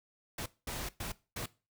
pink noise bursts at uneven times, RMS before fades -39 dBFS, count 4, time 0.38-0.46 / 0.67-0.89 / 1-1.12 / 1.36-1.46 s, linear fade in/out 5 ms, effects noise-tail reverb RT60 0.3 s tail -19 dB re dry

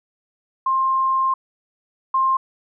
sine tone pair in turn, 1058 / 1058 Hz, C6 / C6, +19 / +19 cents, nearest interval unison, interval 0 cents, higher neither, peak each -16 / -15 dBFS, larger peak second, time 0.66-1.34 / 2.14-2.37 s, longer first, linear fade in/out 5 ms, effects none

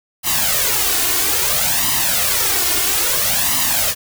white noise with flanger, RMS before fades -17 dBFS, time 0.23-3.95 s, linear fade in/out 50 ms, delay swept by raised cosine 1 to 2.8 ms, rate 0.6 Hz, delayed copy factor +0.7, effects none

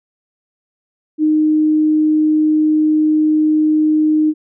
sine tone, 308.2 Hz, D#4, 16 cents flat, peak -10 dBFS, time 1.18-4.34 s, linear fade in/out 50 ms, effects none

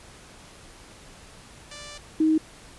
5% pulse / sine tone pair in turn, 587.3 / 314.7 Hz, D5 / D#4, 0 / +20 cents, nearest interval major seventh, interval 1080 cents, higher first, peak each -28 / -17 dBFS, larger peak second, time 1.71-1.98 / 2.2-2.38 s, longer first, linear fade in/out 5 ms, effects pink hiss -48 dBFS RMS until 2.78 s + resampled to 24000 Hz

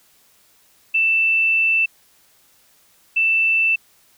sine tone bursts at uneven times, 2660 Hz, E7, 15 cents sharp, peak -14 dBFS, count 2, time 0.94-1.86 / 3.16-3.76 s, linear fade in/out 10 ms, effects white hiss -56 dBFS RMS until 4.17 s

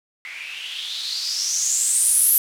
violet noise with low-pass filter sweep, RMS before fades -22 dBFS, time 0.25-2.38 s, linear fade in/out 0 ms, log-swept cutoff 2100 to 12000 Hz, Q 6.6, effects none

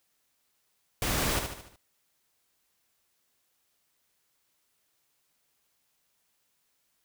pink noise with echo, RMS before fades -29 dBFS, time 1.02-1.39 s, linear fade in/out 2 ms, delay 74 ms, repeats 5, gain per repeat -6 dB, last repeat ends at 1.76 s, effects white hiss -74 dBFS RMS until 7.04 s

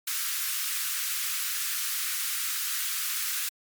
white high-pass noise, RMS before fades -30 dBFS, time 0.07-3.49 s, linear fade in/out 5 ms, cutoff 1200 Hz, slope 48 dB/octave, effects MP3 96 kbps

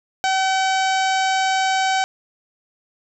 harmonic tone with a mistuned harmonic, 763 Hz, G5, 47 cents flat, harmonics 1 / 2 / 3 / 4 / 5 / 6 / 7 / 8 / 9 / 10, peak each -18 / -24 / -28 / -30 / -32 / -34 / -35 / -36 / -37 / -38 dBFS, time 0.24-2.04 s, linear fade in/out 0 ms, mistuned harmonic 7, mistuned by +27 cents, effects none

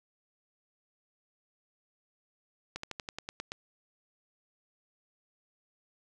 slowing click train, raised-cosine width 0.2 ms, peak -20 dBFS, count 9, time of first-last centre 2.76-3.519 s, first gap 74 ms, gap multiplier 1.07, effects none

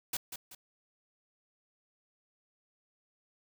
white noise with echo, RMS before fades -34 dBFS, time 0.13-0.17 s, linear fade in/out 5 ms, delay 190 ms, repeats 2, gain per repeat -8 dB, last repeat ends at 0.55 s, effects none

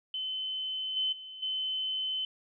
sine tone with level steps, 3051 Hz, G7, 48 cents flat, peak -32 / -27 / -42 / -30 dBFS, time 0.14-2.25 s, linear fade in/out 2 ms, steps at 0.96 / 1.12 / 1.42 s, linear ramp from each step 10 ms, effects none

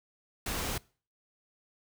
pink noise, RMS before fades -34 dBFS, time 0.46-0.78 s, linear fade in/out 5 ms, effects noise-tail reverb RT60 0.4 s tail -23 dB re dry

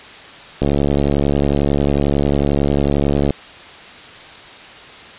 click train, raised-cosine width 2 ms, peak -3 dBFS, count 192, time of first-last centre 0.62-3.306 s, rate 71.1 Hz, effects white hiss -37 dBFS RMS until 5.18 s + resampled to 8000 Hz

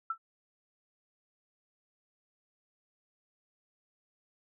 sine tone with exponential decay, 1331 Hz, E6, 16 cents sharp, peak -27 dBFS, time 0.1-0.18 s, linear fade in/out 5 ms, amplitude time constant 17 ms, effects none

